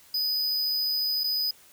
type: tone with dropouts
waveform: square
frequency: 4987 Hz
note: D#8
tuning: 3 cents sharp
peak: -25 dBFS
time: 0.14-1.51 s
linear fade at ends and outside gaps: 5 ms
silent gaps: 1.236-1.24 s
effects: white hiss -55 dBFS RMS until 1.72 s